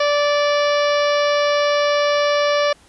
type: harmonic tone with a mistuned harmonic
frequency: 583 Hz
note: D5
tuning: 13 cents flat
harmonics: 1 / 2 / 3 / 4 / 5 / 6 / 7 / 8 / 9 / 10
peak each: -16 / -22 / -26 / -28 / -30 / -32 / -33 / -34 / -35 / -36 dBFS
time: 0-2.73 s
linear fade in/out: 5 ms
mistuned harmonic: 10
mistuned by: -58 cents
effects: pink hiss -51 dBFS RMS until 2.88 s + resampled to 24000 Hz